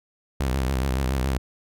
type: tone with vibrato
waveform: sawtooth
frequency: 65.7 Hz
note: C2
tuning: 8 cents sharp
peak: -18 dBFS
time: 0.4-1.38 s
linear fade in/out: 5 ms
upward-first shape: sine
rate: 7.1 Hz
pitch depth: 91 cents each way
effects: none